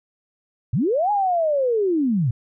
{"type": "linear two-way sweep", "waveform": "sine", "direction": "up then down", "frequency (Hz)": [92, 843, 107], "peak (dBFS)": -17, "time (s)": [0.73, 2.31], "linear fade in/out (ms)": 5, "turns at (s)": 1.11, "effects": []}